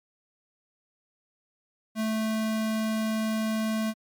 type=tone; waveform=square; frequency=219.4 Hz; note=A3; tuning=5 cents flat; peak=-26 dBFS; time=1.95-3.94 s; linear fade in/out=50 ms; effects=MP3 96 kbps